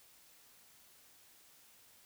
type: silence
effects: white hiss -63 dBFS RMS until 2.05 s